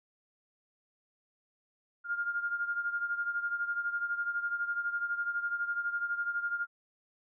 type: beating tone pair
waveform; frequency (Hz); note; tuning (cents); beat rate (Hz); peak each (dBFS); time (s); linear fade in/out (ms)
sine; 1406 / 1418; F6 / F6; +11 / +26; 12; -32 / -37; 2.04-6.67; 50
effects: none